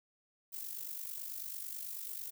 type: noise with amplitude modulation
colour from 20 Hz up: violet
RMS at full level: -40 dBFS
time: 0.52-2.31 s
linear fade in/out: 20 ms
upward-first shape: sine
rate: 49.1 Hz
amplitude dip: 65%
effects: none